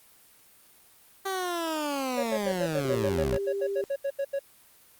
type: linear sweep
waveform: 15% pulse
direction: down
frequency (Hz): 392 to 52.8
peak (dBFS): -22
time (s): 1.25-3.37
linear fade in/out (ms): 10
type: tone bursts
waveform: triangle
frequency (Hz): 554.4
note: C#5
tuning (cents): 0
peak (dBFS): -24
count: 16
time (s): 2.17-4.393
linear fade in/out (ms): 10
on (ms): 63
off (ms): 81
type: tone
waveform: sine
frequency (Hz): 397.1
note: G4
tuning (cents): +22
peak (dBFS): -28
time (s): 2.85-3.84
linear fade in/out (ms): 0
effects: white hiss -57 dBFS RMS until 4.99 s + Opus 32 kbps